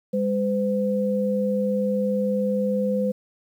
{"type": "tone pair together", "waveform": "sine", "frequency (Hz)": [202.2, 509], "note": ["G#3", "C5"], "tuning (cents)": [-46, -48], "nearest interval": "octave + major third", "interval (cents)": 1598, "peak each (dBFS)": [-23, -23], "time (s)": [0.13, 3.12], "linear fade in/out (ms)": 10, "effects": ["9-bit"]}